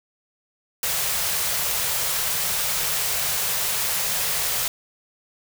white band-stop noise, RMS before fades -24 dBFS, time 0.83-4.68 s, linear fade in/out 2 ms, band 190 to 410 Hz, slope 48 dB/octave, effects none

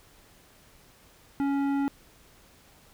sine tone with tanh clipping, 278.9 Hz, C#4, 11 cents sharp, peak -26 dBFS, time 1.4-1.88 s, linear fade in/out 0 ms, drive 13 dB, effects pink hiss -57 dBFS RMS until 2.93 s

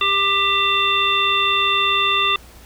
harmonic tone with a mistuned harmonic, 395.8 Hz, G4, 17 cents sharp, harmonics 1 / 3 / 5 / 7 / 9, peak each -29 / -19 / -28 / -20 / -20 dBFS, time 0.01-2.36 s, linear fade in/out 2 ms, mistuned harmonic 7, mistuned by -33 cents, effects added 60 Hz sine -44 dBFS peak until 2.65 s + pink hiss -46 dBFS RMS until 2.65 s

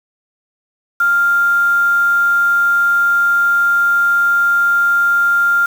sine tone with quantisation, 1396.9 Hz, F6, in tune, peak -10 dBFS, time 1-5.66 s, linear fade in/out 5 ms, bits 5, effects none

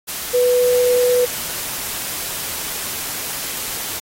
sine tone in noise, 493.9 Hz, B4, in tune, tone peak -12 dBFS, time 0.33-1.26 s, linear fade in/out 20 ms, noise white, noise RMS -26 dBFS, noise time 0.07-4 s, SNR +11 dB, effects AAC 48 kbps

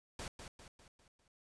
pink noise with echo, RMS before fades -44 dBFS, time 0.19-0.28 s, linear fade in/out 2 ms, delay 200 ms, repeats 5, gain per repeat -6 dB, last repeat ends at 1.28 s, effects resampled to 22050 Hz

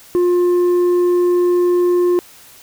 sine tone with tanh clipping, 354.3 Hz, F4, 25 cents sharp, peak -12 dBFS, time 0.15-2.19 s, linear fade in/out 0 ms, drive 4 dB, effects white hiss -43 dBFS RMS until 2.62 s

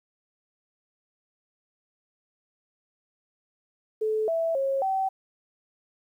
sine tone with pitch steps, 434.1 / 659 / 543 / 768 Hz, A4 / E5 / C#5 / G5, -23 / -1 / -36 / -36 cents, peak -23 dBFS, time 4.01-5.09 s, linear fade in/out 10 ms, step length 270 ms, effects 10-bit

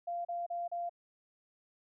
sine tone bursts, 693 Hz, F5, 14 cents flat, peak -34 dBFS, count 4, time 0.07-0.895 s, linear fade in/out 10 ms, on 180 ms, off 35 ms, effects none

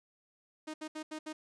sawtooth tone bursts at uneven times, 310.1 Hz, D#4, 6 cents flat, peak -35 dBFS, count 5, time 0.67-0.74 / 0.81-0.88 / 0.95-1.03 / 1.11-1.19 / 1.26-1.33 s, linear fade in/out 10 ms, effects resampled to 22050 Hz + 11-bit

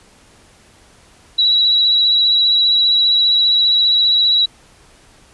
sine tone with vibrato, 3905 Hz, B7, 20 cents flat, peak -10 dBFS, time 1.38-4.46 s, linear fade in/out 10 ms, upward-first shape sine, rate 15 Hz, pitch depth 20 cents each way, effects pink hiss -48 dBFS RMS until 5.33 s + resampled to 24000 Hz

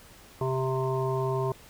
harmonic tone, 131.3 Hz, C3, 6 cents sharp, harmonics 1 / 3 / 5 / 7 / 8, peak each -29 / -29 / -35 / -36 / -36 dBFS, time 0.41-1.52 s, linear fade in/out 2 ms, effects pink hiss -52 dBFS RMS until 1.69 s

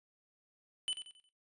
square tone with echo, 3012 Hz, F#7, 30 cents sharp, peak -32 dBFS, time 0.88-0.93 s, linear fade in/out 0 ms, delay 90 ms, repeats 4, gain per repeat -9 dB, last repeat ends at 1.29 s, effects noise-tail reverb RT60 0.2 s tail -17 dB re dry + resampled to 24000 Hz

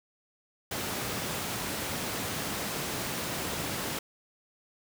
pink high-pass noise, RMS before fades -34 dBFS, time 0.71-3.99 s, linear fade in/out 5 ms, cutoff 110 Hz, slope 12 dB/octave, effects none

